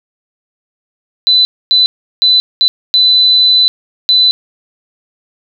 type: tone bursts at uneven times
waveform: sine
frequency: 4004 Hz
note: B7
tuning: 23 cents sharp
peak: -5 dBFS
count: 6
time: 1.27-1.45 / 1.71-1.86 / 2.22-2.4 / 2.61-2.68 / 2.94-3.68 / 4.09-4.31 s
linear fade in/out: 0 ms
effects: none